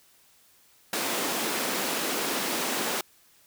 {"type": "high-pass noise", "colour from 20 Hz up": "pink", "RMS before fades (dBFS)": -29, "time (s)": [0.93, 3.01], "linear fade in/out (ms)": 2, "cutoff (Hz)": 230, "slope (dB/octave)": 24, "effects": ["white hiss -60 dBFS RMS until 3.46 s"]}